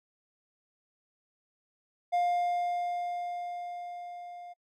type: tone with level ramp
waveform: triangle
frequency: 705 Hz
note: F5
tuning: 16 cents sharp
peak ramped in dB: -22 to -41 dBFS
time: 2.12-4.54 s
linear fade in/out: 20 ms
effects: noise-tail reverb RT60 0.1 s tail -26 dB re dry